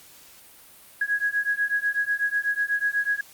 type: beating tone pair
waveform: sine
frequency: 1656 / 1664.1 Hz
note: G#6 / G#6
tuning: -5 / +3 cents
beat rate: 8.1 Hz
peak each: -25 dBFS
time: 1.01-3.21 s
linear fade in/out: 5 ms
effects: white hiss -50 dBFS RMS until 3.33 s + Opus 48 kbps